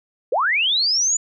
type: linear sweep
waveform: sine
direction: up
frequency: 415.3 to 7040 Hz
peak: -16 dBFS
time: 0.32-1.17 s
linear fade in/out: 5 ms
effects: none